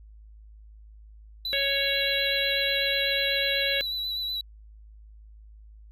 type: tone with vibrato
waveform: triangle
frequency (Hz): 3951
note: B7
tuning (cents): 0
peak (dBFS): -27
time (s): 1.45-4.41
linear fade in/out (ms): 2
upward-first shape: sine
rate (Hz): 8.1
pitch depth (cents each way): 28
type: harmonic tone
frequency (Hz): 554.4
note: C#5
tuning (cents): 0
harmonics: 1 / 3 / 4 / 5 / 6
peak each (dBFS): -31 / -31 / -31 / -31 / -31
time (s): 1.53-3.81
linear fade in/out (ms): 0
effects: added 53 Hz sine -46 dBFS peak until 5.91 s